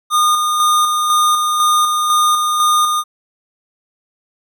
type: tone with tremolo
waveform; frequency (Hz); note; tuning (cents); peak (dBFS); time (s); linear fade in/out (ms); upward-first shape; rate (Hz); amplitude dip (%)
square; 1220; D#6; -34; -11; 0.1-3.04; 50; square; 2; 35
effects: none